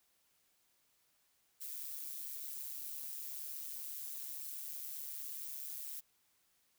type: noise with amplitude modulation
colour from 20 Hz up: violet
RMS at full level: -42 dBFS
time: 1.6-6.01 s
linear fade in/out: 20 ms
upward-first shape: sine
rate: 142 Hz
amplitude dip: 60%
effects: white hiss -75 dBFS RMS until 6.78 s